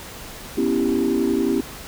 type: chord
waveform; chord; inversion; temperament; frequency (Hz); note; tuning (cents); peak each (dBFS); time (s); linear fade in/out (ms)
sine; C# half-diminished seventh; third; equal with one note detuned; 246.2 / 277.2 / 329.6 / 392; B3 / C#4 / E4 / G4; -5 / 0 / 0 / 0; -22; 0.57-1.61; 10
effects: tanh soft clip ceiling -11 dBFS + pink hiss -37 dBFS RMS until 1.87 s